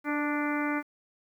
harmonic tone with a mistuned harmonic, 293.7 Hz, D4, in tune, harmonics 1 / 2 / 3 / 4 / 5 / 6 / 7 / 8, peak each -29 / -38 / -37 / -37 / -36 / -41 / -37 / -42 dBFS, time 0.04-0.83 s, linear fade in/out 50 ms, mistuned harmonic 2, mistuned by +22 cents, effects 10-bit

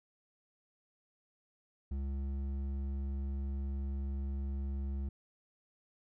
sine tone with hard clipping, 68.5 Hz, C#2, 20 cents flat, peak -36 dBFS, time 1.91-5.09 s, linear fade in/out 5 ms, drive 8 dB, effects none

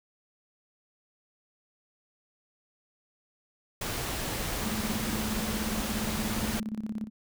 pink noise, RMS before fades -33 dBFS, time 3.81-6.6 s, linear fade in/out 5 ms
sine tone with tremolo, 216.5 Hz, A3, 28 cents flat, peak -29 dBFS, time 4.6-7.1 s, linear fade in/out 50 ms, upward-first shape square, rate 17 Hz, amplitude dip 75%
effects none

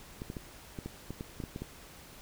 clicks, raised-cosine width 3 ms, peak -25 dBFS, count 11, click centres 0.219 / 0.301 / 0.368 / 0.788 / 0.86 / 1.106 / 1.209 / 1.402 / 1.438 / 1.561 / 1.62 s, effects pink hiss -52 dBFS RMS until 2.21 s

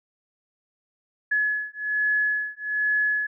sine beating tone pair, 1700 / 1701.2 Hz, G#6 / G#6, +40 / +41 cents, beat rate 1.2 Hz, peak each -25 dBFS, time 1.31-3.27 s, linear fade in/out 10 ms, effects none

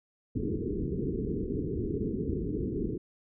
white low-pass noise, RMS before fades -32 dBFS, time 0.35-2.98 s, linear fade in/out 10 ms, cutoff 440 Hz, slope 96 dB/octave, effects none

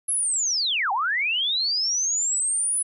sine linear two-way sweep, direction down then up, 11175 to 740 to 10190 Hz, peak -21 dBFS, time 0.08-2.83 s, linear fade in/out 10 ms, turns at 0.92 s, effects none

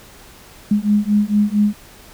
sine beating tone pair, 205.7 / 210.1 Hz, G#3 / G#3, -16 / +20 cents, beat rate 4.4 Hz, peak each -16 dBFS, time 0.71-1.74 s, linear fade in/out 5 ms, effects pink hiss -43 dBFS RMS until 2.13 s

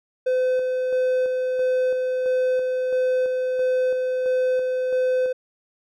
triangle tone with tremolo, 510 Hz, C5, 44 cents flat, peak -16 dBFS, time 0.26-5.33 s, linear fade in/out 10 ms, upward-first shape square, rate 1.5 Hz, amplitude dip 30%, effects none

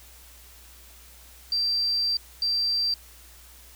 sine tone bursts at uneven times, 4700 Hz, D8, 1 cent sharp, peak -22 dBFS, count 2, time 1.52-2.17 / 2.42-2.94 s, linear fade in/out 2 ms, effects added 60 Hz sine -51 dBFS peak until 3.75 s + white hiss -51 dBFS RMS until 3.75 s

